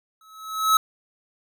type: tone with exponential growth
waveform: square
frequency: 1292 Hz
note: E6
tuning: 35 cents flat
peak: -13 dBFS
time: 0.21-0.77 s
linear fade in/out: 2 ms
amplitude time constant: 120 ms
effects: none